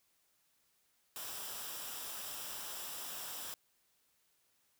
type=noise with comb filter; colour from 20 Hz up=white; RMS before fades=-44 dBFS; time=1.16-3.54 s; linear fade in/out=0 ms; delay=0.46 ms; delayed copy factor=-0.5; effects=white hiss -75 dBFS RMS until 4.79 s